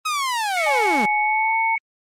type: linear sweep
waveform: sawtooth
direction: down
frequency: 1283 to 182.2 Hz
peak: -17 dBFS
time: 0.05-1.06 s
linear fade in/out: 10 ms
type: tone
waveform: sine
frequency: 2217 Hz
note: C#7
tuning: in tune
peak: -21 dBFS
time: 0.57-1.78 s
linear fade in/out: 2 ms
type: tone with pitch glide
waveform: sine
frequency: 845 to 900.4 Hz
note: G#5 to A5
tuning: +30 to +40 cents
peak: -19 dBFS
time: 0.66-1.76 s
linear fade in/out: 10 ms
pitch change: +110 cents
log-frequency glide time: 1.21-1.58 s
effects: low-pass 11000 Hz 12 dB/octave + Opus 32 kbps